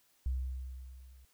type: tone with level ramp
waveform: sine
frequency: 64.2 Hz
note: C2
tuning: 32 cents flat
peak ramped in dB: -29 to -55 dBFS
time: 0.26-1.25 s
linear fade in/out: 0 ms
effects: white hiss -70 dBFS RMS until 1.33 s